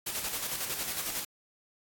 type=noise with tremolo; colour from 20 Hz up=white; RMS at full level=-33 dBFS; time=0.06-1.25 s; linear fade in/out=10 ms; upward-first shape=square; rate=11 Hz; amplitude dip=40%; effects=AAC 64 kbps